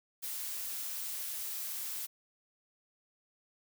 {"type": "noise", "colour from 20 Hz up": "blue", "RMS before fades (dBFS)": -39, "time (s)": [0.22, 2.07], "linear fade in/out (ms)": 20, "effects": []}